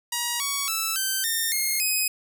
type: tone with pitch steps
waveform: 5% pulse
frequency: 954 / 1121.5 / 1318.3 / 1549.8 / 1821.8 / 2142 / 2518 Hz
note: A#5 / C#6 / E6 / G6 / A#6 / C7 / D#7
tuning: +40 / +20 / 0 / -20 / -40 / +40 / +20 cents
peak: -13 dBFS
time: 0.12-2.08 s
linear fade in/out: 5 ms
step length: 280 ms
effects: none